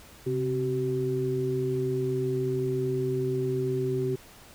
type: tone cluster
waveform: sine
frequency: 133.2 / 261.6 / 381 Hz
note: C3 / C4 / G4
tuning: +31 / 0 / -49 cents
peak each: -30 / -35 / -27 dBFS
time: 0.26-4.16 s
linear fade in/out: 10 ms
effects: pink hiss -51 dBFS RMS until 4.54 s

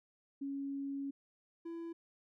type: tone pair in turn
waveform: sine / triangle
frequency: 277.2 / 334.4 Hz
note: C#4 / E4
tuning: 0 / +25 cents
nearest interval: minor third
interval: 325 cents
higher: second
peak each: -37 / -39 dBFS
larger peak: first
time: 0.41-1.11 / 1.65-1.93 s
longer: first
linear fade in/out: 10 ms
effects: none

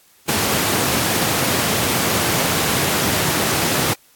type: high-pass noise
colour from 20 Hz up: pink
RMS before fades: -19 dBFS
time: 0.28-3.94 s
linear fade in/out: 10 ms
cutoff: 100 Hz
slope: 24 dB/octave
effects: white hiss -53 dBFS RMS until 4.15 s + AAC 64 kbps

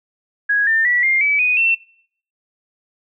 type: tone with pitch steps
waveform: sine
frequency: 1659 / 1798.7 / 1950.2 / 2114 / 2293 / 2486 / 2695 Hz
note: G#6 / A6 / B6 / C7 / D7 / D#7 / E7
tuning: -2 / +38 / -22 / +17 / -42 / -2 / +38 cents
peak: -13 dBFS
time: 0.49-1.75 s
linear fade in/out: 10 ms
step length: 180 ms
effects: noise-tail reverb RT60 0.6 s tail -21 dB re dry

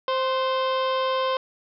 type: harmonic tone with a mistuned harmonic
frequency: 523.3 Hz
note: C5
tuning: in tune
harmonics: 1 / 2 / 3 / 4 / 5 / 6 / 7 / 8 / 9 / 10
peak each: -24 / -25 / -37 / -41 / -40 / -35 / -39 / -46 / -46 / -47 dBFS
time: 0.08-1.37 s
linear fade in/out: 2 ms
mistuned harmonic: 3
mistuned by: -52 cents
effects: none

